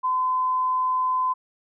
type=tone; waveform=sine; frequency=1021 Hz; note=C6; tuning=43 cents flat; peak=-20 dBFS; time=0.03-1.34 s; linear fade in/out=20 ms; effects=none